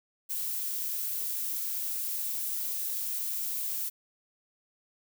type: noise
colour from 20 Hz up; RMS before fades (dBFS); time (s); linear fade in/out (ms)
violet; -33; 0.29-3.9; 20
effects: none